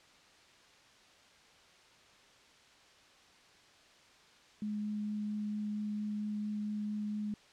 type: tone with vibrato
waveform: sine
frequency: 210 Hz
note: G#3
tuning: 19 cents sharp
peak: -34 dBFS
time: 4.62-7.34 s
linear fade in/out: 2 ms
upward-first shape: triangle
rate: 4.4 Hz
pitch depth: 8 cents each way
effects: white hiss -61 dBFS RMS until 7.52 s + low-pass 5000 Hz 12 dB/octave